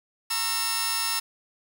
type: tone cluster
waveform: 10% pulse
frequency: 921 / 1089 / 1337 / 5220 Hz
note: A#5 / C#6 / E6 / E8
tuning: -21 / -31 / +24 / -18 cents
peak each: -23 / -28 / -23 / -22 dBFS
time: 0.3-1.2 s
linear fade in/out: 10 ms
effects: 9-bit